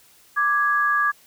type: tone pair together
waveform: sine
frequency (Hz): 1174.7 / 1661.3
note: D6 / G#6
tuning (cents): 0 / 0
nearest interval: tritone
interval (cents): 600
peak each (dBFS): -20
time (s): 0.36-1.12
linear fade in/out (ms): 20
effects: white hiss -54 dBFS RMS until 1.26 s